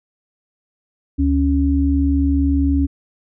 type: tone pair together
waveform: sine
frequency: 73.23 / 277.2 Hz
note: D2 / C#4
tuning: -4 / 0 cents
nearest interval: octave + major seventh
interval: 2304 cents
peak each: -16 dBFS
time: 1.18-2.87 s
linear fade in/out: 20 ms
effects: none